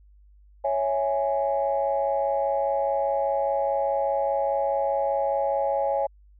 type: chord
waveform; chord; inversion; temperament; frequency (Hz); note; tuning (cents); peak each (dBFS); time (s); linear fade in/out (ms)
sine; C# minor; none; equal; 554.4 / 659.3 / 830.6; C#5 / E5 / G#5; 0 / 0 / 0; -24 / -28 / -26; 0.64-6.07; 10
effects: tanh soft clip ceiling -13 dBFS + added 50 Hz sine -51 dBFS peak until 6.39 s